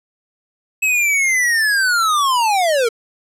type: linear sweep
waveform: square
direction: down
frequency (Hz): 2594 to 440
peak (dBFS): -14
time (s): 0.82-2.89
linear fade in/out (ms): 10
effects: low-pass 12000 Hz 12 dB/octave